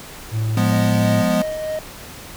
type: tone with pitch glide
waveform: triangle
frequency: 110 to 110.7 Hz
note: A2 to A2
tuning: 0 to +11 cents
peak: -16 dBFS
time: 0.31-1.24 s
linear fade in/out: 50 ms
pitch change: +11 cents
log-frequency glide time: 0.67-0.73 s
type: chord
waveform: square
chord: F diminished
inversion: none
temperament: equal with one note detuned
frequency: 176.54 / 207.7 / 246.9 Hz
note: F3 / Ab3 / Cb4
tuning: +19 / 0 / 0 cents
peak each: -22 dBFS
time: 0.57-1.42 s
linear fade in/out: 2 ms
type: tone with tremolo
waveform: triangle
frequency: 622.3 Hz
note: D#5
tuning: in tune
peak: -19 dBFS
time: 0.72-1.79 s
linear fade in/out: 2 ms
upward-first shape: triangle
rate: 3.2 Hz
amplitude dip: 35%
effects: pink hiss -37 dBFS RMS until 2.36 s